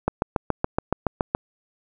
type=click train; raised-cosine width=1 ms; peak=-6 dBFS; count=10; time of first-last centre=0.08-1.349 s; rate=7.09 Hz; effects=none